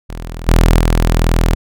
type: tone with level steps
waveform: sawtooth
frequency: 41.2 Hz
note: E1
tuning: in tune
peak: -20 / -3 / -6 dBFS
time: 0.09-1.55 s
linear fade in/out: 10 ms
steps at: 0.47 / 0.79 s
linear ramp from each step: 10 ms
effects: none